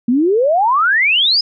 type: exponential sweep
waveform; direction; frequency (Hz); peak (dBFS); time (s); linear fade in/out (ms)
sine; up; 229.1 to 5150; -10; 0.08-1.41; 5
effects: none